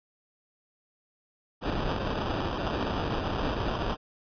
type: noise with sample-and-hold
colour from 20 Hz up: pink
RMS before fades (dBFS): -30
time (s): 1.61-3.97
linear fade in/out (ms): 50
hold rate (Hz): 2100
effects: resampled to 11025 Hz